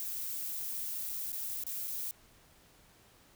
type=noise with dropouts; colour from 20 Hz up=violet; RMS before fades=-38 dBFS; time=0-2.11 s; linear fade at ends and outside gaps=0 ms; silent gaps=1.092-1.096 / 1.319-1.328 / 1.637-1.666 / 1.874-1.878 s; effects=pink hiss -62 dBFS RMS until 3.35 s